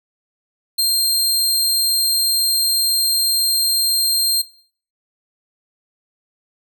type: tone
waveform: sawtooth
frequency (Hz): 4186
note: C8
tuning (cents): 0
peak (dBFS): -12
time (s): 0.78-4.42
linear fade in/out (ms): 10
effects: noise-tail reverb RT60 0.5 s tail -18 dB re dry

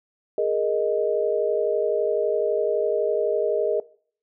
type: chord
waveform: sine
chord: Ab suspended second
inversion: none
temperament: just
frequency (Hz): 415.3 / 467.2 / 623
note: Ab4 / Bb4 / Eb5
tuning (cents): 0 / +4 / +2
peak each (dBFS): -24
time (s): 0.38-3.8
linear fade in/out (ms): 2
effects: noise-tail reverb RT60 0.5 s tail -21 dB re dry

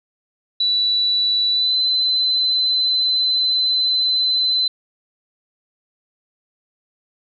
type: tone with pitch glide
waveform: sine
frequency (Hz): 3951 to 4043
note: B7 to B7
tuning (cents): 0 to +40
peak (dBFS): -15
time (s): 0.6-4.68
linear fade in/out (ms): 5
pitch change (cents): +40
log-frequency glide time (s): 1.51-1.76
effects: none

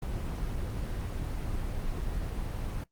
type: noise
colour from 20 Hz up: brown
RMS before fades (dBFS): -33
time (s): 0.02-2.84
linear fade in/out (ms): 5
effects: noise-tail reverb RT60 0.1 s tail -18 dB re dry + Opus 24 kbps

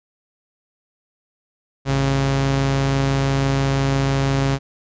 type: tone pair together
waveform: sawtooth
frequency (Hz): 54.21 / 136.6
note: A1 / C#3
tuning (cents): -25 / -25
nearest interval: octave + major third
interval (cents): 1600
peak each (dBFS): -23 / -13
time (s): 1.85-4.59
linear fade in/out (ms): 50
effects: resampled to 16000 Hz

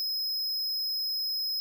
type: tone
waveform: square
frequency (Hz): 5110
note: D#8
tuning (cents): +45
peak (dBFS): -29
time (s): 0-1.6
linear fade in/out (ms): 0
effects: none

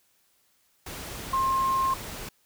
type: tone in noise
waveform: sine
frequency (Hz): 1062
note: C6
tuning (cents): +25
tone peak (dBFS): -22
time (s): 1.33-1.94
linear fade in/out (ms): 5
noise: pink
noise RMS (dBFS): -38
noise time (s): 0.86-2.29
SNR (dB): +13
effects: white hiss -67 dBFS RMS until 2.45 s

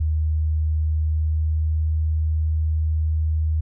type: tone with pitch glide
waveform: sine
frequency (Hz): 77.78 to 78.37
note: D#2 to D#2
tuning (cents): 0 to +13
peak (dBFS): -18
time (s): 0-3.61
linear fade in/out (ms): 10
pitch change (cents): +13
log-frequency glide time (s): 0.98-1.79
effects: none

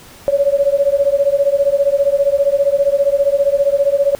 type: beating tone pair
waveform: sine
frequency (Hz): 554.4 / 569.4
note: C#5 / C#5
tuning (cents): 0 / +46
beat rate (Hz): 15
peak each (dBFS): -14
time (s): 0.28-4.15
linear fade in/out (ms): 0
effects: pink hiss -40 dBFS RMS until 4.19 s

